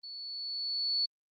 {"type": "tone with level ramp", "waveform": "sine", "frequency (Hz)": 4435, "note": "C#8", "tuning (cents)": 0, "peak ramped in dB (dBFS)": [-42, -26], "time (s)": [0.03, 1.06], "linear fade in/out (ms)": 10, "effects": ["Opus 32 kbps"]}